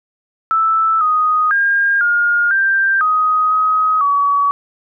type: tone with pitch steps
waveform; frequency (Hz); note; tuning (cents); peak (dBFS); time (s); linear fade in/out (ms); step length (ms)
sine; 1318 / 1246 / 1612 / 1421 / 1578 / 1254 / 1264 / 1134; E6 / D#6 / G6 / F6 / G6 / D#6 / D#6 / C#6; -1 / +2 / +48 / +30 / +11 / +13 / +27 / +39; -11; 0.51-4.51; 0; 500
effects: none